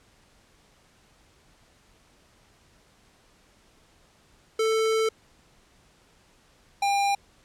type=tone pair in turn; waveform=square; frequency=442.6 / 800.3 Hz; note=A4 / G5; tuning=+10 / +36 cents; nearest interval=minor seventh; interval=1026 cents; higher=second; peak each=-22 dBFS; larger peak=neither; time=4.59-5.09 / 6.82-7.15 s; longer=first; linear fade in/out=5 ms; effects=pink hiss -60 dBFS RMS until 7.44 s + low-pass 9000 Hz 12 dB/octave